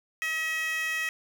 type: tone with high-pass filter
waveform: 15% pulse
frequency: 639 Hz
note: D#5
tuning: 46 cents sharp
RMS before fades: -30 dBFS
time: 0.22-1.09 s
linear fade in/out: 0 ms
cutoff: 2100 Hz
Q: 3.4
effects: none